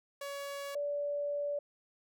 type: tone pair in turn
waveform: sawtooth / sine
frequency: 563 / 578.2 Hz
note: C#5 / D5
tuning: +27 / -27 cents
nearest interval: unison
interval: 46 cents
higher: second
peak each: -35 / -32 dBFS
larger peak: second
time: 0.21-0.75 / 0.75-1.59 s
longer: second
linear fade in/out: 5 ms
effects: none